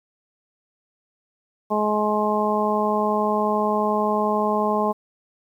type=harmonic tone; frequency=211.3 Hz; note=G#3; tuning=30 cents sharp; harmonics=1 / 2 / 3 / 4 / 5; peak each=-25 / -25 / -25 / -25 / -25 dBFS; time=1.7-4.93 s; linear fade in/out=20 ms; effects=9-bit